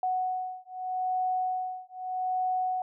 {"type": "beating tone pair", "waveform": "sine", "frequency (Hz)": [740, 740.81], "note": ["F#5", "F#5"], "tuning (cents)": [0, 2], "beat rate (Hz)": 0.81, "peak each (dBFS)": -31, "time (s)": [0.03, 2.82], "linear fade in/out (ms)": 2, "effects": []}